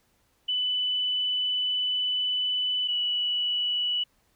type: tone pair in turn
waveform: sine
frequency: 2992 / 2949 Hz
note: F#7 / F#7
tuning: +19 / -6 cents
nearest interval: unison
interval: 25 cents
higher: first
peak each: -24 dBFS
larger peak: neither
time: 0.48-2.88 / 2.88-4.04 s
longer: first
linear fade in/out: 10 ms
effects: pink hiss -68 dBFS RMS until 4.35 s